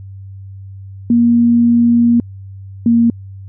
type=tone pair in turn; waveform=sine; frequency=236.1 / 233 Hz; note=A#3 / A#3; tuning=+22 / -1 cents; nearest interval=unison; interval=23 cents; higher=first; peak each=-7 dBFS; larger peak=neither; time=1.1-2.2 / 2.86-3.1 s; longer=first; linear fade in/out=2 ms; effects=added 97 Hz sine -29 dBFS peak until 3.48 s